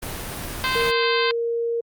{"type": "noise", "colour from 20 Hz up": "pink", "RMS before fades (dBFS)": -31, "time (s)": [0.02, 0.91], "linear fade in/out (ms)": 10}
{"type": "harmonic tone", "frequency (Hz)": 519, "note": "C5", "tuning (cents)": -14, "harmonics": [2, 3, 4, 5, 6, 7, 8, 9], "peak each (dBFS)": [-25, -27, -28, -29, -30, -30, -31, -32], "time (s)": [0.64, 1.31], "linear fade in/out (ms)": 0}
{"type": "tone", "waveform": "sine", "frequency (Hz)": 466.2, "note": "A#4", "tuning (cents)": 0, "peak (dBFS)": -21, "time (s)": [0.75, 1.81], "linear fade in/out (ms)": 10}
{"effects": ["Opus 32 kbps"]}